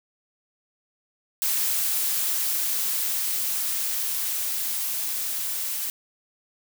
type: noise with level ramp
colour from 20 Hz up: blue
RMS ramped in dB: -24 to -29 dBFS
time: 1.42-5.9 s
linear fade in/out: 0 ms
effects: none